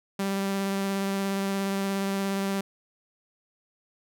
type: tone with vibrato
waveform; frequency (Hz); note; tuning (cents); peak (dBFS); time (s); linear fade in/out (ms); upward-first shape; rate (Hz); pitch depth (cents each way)
sawtooth; 196; G3; 0; -22; 0.19-2.61; 5; sine; 17; 11
effects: none